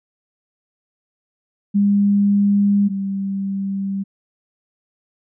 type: tone pair in turn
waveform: sine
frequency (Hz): 202 / 195.8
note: G#3 / G3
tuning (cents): -48 / -2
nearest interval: minor second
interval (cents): 54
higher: first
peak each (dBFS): -12 / -20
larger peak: first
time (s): 1.74-2.89 / 2.89-4.04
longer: neither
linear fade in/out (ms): 20
effects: none